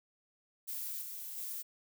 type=noise with level steps; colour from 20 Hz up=violet; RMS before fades=-40 / -44 / -41 dBFS; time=0.67-1.63 s; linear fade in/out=20 ms; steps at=1.01 / 1.36 s; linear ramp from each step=20 ms; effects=none